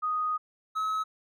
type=tone pair in turn; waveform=sine / triangle; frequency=1244.5 / 1284.7 Hz; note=D#6 / E6; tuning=0 / -45 cents; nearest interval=minor second; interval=55 cents; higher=second; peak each=-26 / -25 dBFS; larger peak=second; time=0.02-0.38 / 0.75-1.04 s; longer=first; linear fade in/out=20 ms; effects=none